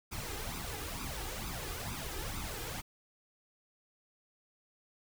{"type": "noise with flanger", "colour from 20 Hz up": "pink", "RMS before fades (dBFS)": -40, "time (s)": [0.11, 2.82], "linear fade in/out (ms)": 20, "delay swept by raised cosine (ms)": [0.81, 2.51], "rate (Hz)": 2.2, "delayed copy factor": 0.65, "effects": []}